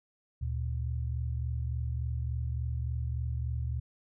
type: tone pair together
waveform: sine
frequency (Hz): 74 / 117.47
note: D2 / A#2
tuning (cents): +14 / +14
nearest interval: minor sixth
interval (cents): 800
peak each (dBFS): -32 / -34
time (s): 0.41-3.8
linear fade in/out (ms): 10
effects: none